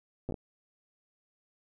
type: slowing click train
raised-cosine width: 2 ms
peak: -23 dBFS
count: 5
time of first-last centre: 0.29-0.342 s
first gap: 8 ms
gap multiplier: 1.34
effects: none